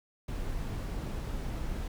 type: noise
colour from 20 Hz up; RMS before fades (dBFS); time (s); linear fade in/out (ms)
brown; -35; 0.28-1.88; 5
effects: none